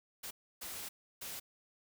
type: noise bursts at uneven times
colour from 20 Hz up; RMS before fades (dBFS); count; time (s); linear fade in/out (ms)
white; -44; 3; 0.23-0.31 / 0.61-0.89 / 1.21-1.4; 10
effects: none